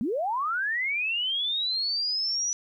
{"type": "linear sweep", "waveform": "sine", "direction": "up", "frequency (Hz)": [198.3, 5920], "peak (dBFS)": -25, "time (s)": [0.01, 2.53], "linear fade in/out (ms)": 0, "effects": ["11-bit"]}